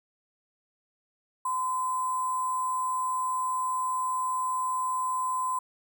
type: tone with sample-and-hold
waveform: sine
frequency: 1025 Hz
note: C6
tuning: 36 cents flat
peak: -26 dBFS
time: 1.45-5.59 s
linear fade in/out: 5 ms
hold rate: 8820 Hz
effects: none